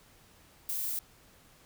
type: noise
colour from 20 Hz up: violet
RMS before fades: -34 dBFS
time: 0.69-0.99 s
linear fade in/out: 0 ms
effects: pink hiss -60 dBFS RMS until 1.65 s